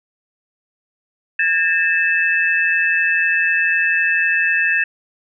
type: tone cluster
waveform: sine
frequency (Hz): 1632 / 1804 / 2619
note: G#6 / A6 / E7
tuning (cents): -31 / +43 / -12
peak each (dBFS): -19 / -18 / -18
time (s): 1.39-4.84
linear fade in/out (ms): 5
effects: none